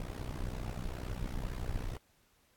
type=noise with amplitude modulation; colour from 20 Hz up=brown; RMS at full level=-34 dBFS; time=0-1.97 s; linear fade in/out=2 ms; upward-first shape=sine; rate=62.1 Hz; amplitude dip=95%; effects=pink hiss -70 dBFS RMS until 2.56 s + AAC 64 kbps